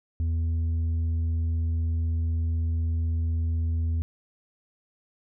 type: tone with tanh clipping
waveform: sine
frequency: 82 Hz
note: E2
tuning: 9 cents flat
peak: -24 dBFS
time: 0.2-4.02 s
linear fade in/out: 0 ms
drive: 4 dB
effects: none